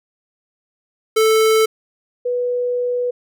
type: tone pair in turn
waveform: square / sine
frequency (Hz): 440 / 491.2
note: A4 / B4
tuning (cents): 0 / -9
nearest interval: major second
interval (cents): 191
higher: second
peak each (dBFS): -12 / -17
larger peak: first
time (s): 1.16-1.66 / 2.25-3.11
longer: second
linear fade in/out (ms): 10
effects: none